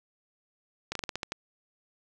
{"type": "slowing click train", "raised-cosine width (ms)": 0.2, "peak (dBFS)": -15, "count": 8, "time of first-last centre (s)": [0.92, 1.321], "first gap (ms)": 33, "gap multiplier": 1.18, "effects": []}